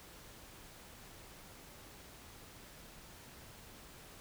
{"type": "silence", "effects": ["pink hiss -55 dBFS RMS until 4.2 s"]}